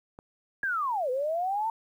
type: clicks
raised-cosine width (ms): 1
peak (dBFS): -30 / -31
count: 2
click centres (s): 0.189 / 0.635
type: linear two-way sweep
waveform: sine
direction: down then up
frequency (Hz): 1661.2 to 489.8 to 914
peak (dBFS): -26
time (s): 0.63-1.7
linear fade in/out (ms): 2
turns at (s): 1.1
effects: 10-bit